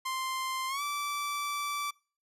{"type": "tone with pitch glide", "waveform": "sawtooth", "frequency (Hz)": [1046.5, 1161.2], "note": ["C6", "D6"], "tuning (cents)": [0, -20], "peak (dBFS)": -28, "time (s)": [0.05, 1.91], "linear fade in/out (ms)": 10, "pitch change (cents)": 180, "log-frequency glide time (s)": [0.68, 0.82], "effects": ["noise-tail reverb RT60 0.4 s tail -25 dB re dry", "resampled to 32000 Hz"]}